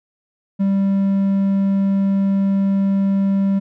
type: tone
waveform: triangle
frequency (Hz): 196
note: G3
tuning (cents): 0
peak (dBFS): -12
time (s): 0.59-3.6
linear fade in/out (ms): 20
effects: none